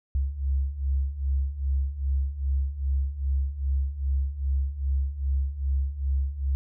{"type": "beating tone pair", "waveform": "sine", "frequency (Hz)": [66.6, 69.1], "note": ["C2", "C#2"], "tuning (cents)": [31, -5], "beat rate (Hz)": 2.5, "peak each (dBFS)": [-29, -25], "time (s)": [0.15, 6.55], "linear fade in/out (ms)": 0, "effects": []}